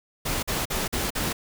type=noise bursts; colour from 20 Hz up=pink; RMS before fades=-27 dBFS; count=5; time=0.25-1.33 s; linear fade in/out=10 ms; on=180 ms; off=45 ms; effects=none